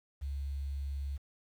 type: tone with quantisation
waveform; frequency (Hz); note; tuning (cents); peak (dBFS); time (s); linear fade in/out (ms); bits
sine; 69.6; C#2; +8; -34; 0.21-1.18; 20; 10
effects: none